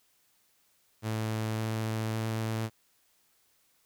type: tone with pitch steps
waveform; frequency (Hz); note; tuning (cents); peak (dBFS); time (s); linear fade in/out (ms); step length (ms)
sawtooth; 110 / 110.7 / 111.41; A2 / A2 / A2; 0 / +11 / +22; -26; 1.02-2.7; 50; 560
effects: white hiss -69 dBFS RMS until 3.85 s